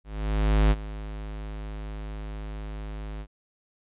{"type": "tone with ADSR envelope", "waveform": "square", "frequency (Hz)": 52.2, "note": "G#1", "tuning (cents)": 10, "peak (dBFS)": -17, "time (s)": [0.04, 3.27], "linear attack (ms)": 670, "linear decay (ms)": 40, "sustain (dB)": -17, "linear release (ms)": 62, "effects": ["resampled to 8000 Hz"]}